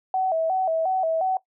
sine tone with vibrato, 699 Hz, F5, 1 cent sharp, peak -20 dBFS, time 0.14-1.37 s, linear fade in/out 2 ms, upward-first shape square, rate 2.8 Hz, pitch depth 130 cents each way, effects noise-tail reverb RT60 0.1 s tail -18 dB re dry

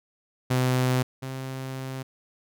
sawtooth tone pair in turn, 127.7 / 131.9 Hz, C3 / C3, -42 / +14 cents, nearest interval minor second, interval 56 cents, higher second, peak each -17 / -28 dBFS, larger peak first, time 0.5-1.03 / 1.22-2.03 s, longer second, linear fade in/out 10 ms, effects none

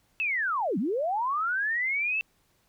sine linear two-way sweep, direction down then up, 2677 to 171.9 to 2677 Hz, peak -25 dBFS, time 0.2-2.21 s, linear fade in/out 0 ms, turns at 0.78 s, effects pink hiss -68 dBFS RMS until 2.68 s

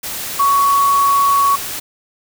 sine tone in noise, 1118 Hz, C#6, 14 cents sharp, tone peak -10 dBFS, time 0.39-1.56 s, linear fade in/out 10 ms, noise white, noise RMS -25 dBFS, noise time 0.03-1.8 s, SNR +12 dB, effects none

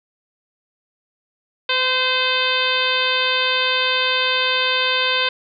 harmonic tone with a mistuned harmonic, 515 Hz, C5, 28 cents flat, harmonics 1 / 2 / 3 / 4 / 5 / 6 / 7 / 8 / 9, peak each -26 / -25 / -24 / -28 / -23 / -24 / -23 / -31 / -31 dBFS, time 1.69-5.29 s, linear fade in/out 5 ms, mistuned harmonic 1, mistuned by -19 cents, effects none

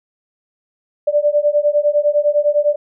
sine beating tone pair, 584 / 593.9 Hz, D5 / D5, -10 / +19 cents, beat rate 9.9 Hz, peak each -15 dBFS, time 1.07-2.76 s, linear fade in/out 10 ms, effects none

